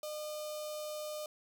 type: tone with notch filter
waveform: sawtooth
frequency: 606 Hz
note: D#5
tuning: 46 cents flat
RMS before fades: -41 dBFS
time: 0.03-1.26 s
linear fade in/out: 2 ms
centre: 1800 Hz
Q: 0.65
effects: none